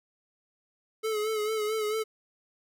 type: tone with vibrato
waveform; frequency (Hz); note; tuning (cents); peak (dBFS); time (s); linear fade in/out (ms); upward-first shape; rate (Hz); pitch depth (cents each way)
square; 431.1; A4; -35; -28; 1.03-2.04; 20; sine; 4.5; 46
effects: none